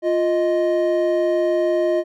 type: tone pair together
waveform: triangle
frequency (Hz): 350 / 623.6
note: F4 / D#5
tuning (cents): +4 / +4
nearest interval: minor seventh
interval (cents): 1000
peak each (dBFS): -17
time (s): 0.02-2.04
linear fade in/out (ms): 50
effects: none